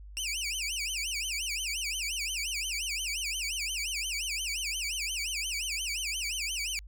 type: tone with vibrato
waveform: 20% pulse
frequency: 2637 Hz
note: E7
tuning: in tune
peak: -26 dBFS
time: 0.17-6.79 s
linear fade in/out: 0 ms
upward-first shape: sine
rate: 5.7 Hz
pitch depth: 280 cents each way
effects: added 50 Hz sine -44 dBFS peak until 6.87 s